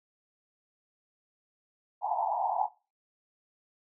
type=band-pass noise; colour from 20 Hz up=white; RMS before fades=-30 dBFS; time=2.01-2.69 s; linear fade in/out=50 ms; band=690 to 940 Hz; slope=96 dB/octave; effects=noise-tail reverb RT60 0.3 s tail -20 dB re dry